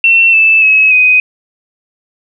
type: tone with pitch steps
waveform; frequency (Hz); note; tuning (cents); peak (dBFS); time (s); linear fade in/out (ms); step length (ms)
sine; 2703 / 2635 / 2569 / 2505; E7 / E7 / E7 / D#7; +43 / -1 / -45 / +11; -4; 0.04-1.2; 2; 290
effects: none